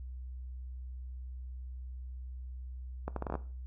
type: accelerating click train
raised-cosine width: 1 ms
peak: -21 dBFS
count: 8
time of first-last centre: 3.08-3.353 s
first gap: 83 ms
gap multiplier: 0.73
effects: noise-tail reverb RT60 0.4 s tail -17 dB re dry + added 63 Hz sine -40 dBFS peak until 3.66 s